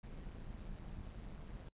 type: noise with amplitude modulation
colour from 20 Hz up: brown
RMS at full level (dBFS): -45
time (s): 0.03-1.69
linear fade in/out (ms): 5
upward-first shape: sine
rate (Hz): 167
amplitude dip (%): 70
effects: noise-tail reverb RT60 0.1 s tail -25 dB re dry + resampled to 8000 Hz